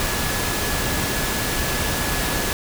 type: tone in noise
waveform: sine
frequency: 1699 Hz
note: G#6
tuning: 39 cents sharp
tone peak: -32 dBFS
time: 0-2.53 s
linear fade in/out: 0 ms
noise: pink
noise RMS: -23 dBFS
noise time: 0-2.53 s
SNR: -12 dB
effects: none